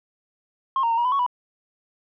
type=tone with pitch steps; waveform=sine; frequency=1069 / 927 / 916 / 953 / 1004 / 1111 / 983 Hz; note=C6 / A#5 / A#5 / A#5 / B5 / C#6 / B5; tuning=+37 / -10 / -31 / +38 / +28 / +4 / -8 cents; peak=-17 dBFS; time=0.76-1.264 s; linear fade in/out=2 ms; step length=72 ms; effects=tanh soft clip ceiling -16 dBFS